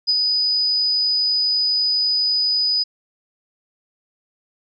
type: tone with ADSR envelope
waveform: sine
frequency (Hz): 4976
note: D#8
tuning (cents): -1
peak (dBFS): -13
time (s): 0.07-2.84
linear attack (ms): 23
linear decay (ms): 41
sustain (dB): -3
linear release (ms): 16
effects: none